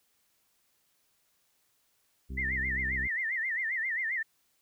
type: harmonic tone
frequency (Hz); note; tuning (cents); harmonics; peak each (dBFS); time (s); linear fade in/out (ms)
65.41; C2; 0; 1 / 2 / 3 / 4 / 5 / 6; -36 / -46 / -45 / -48 / -57 / -54; 2.29-3.08; 20
type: tone with vibrato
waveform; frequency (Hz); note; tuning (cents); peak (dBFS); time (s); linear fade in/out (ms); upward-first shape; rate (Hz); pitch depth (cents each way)
sine; 1937; B6; -34; -29; 2.37-4.23; 10; sine; 7.5; 160
effects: white hiss -72 dBFS RMS until 4.61 s